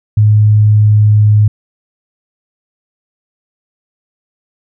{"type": "tone with pitch glide", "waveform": "sine", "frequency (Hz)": [106.2, 105.59], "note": ["G#2", "G#2"], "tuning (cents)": [39, 29], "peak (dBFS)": -4, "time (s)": [0.17, 1.48], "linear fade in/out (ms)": 5, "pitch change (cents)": -10, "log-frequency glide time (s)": [0.47, 1.36], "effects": []}